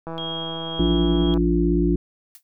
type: click train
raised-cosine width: 1 ms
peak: -19 dBFS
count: 215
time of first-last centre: 0.07-1.375 s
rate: 164 Hz
type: tone with tremolo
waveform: sine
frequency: 3264 Hz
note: G#7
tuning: 31 cents flat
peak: -28 dBFS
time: 0.18-1.34 s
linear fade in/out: 0 ms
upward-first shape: sine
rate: 1.8 Hz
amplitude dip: 35%
type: harmonic tone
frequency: 58.1 Hz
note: A#1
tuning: 5 cents flat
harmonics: 1 / 3 / 5 / 6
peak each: -22 / -22 / -22 / -22 dBFS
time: 0.79-1.96 s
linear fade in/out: 5 ms
type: noise with exponential decay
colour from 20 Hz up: blue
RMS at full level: -39 dBFS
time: 2.35-2.43 s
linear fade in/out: 0 ms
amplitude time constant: 17 ms
effects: none